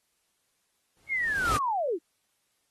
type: noise with exponential growth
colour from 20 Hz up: pink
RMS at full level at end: -29 dBFS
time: 0.97-1.57 s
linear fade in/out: 0 ms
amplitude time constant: 130 ms
type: linear sweep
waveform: sine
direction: down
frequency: 2217 to 293.7 Hz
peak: -25 dBFS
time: 1.08-1.99 s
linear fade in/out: 50 ms
effects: white hiss -74 dBFS RMS until 2.7 s + AAC 32 kbps